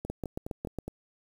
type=two click trains; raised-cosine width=2 ms; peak=-23 / -20 dBFS; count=5 / 6; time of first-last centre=0.05-0.88 / 0.1-0.787 s; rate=4.82 / 7.28 Hz; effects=8-bit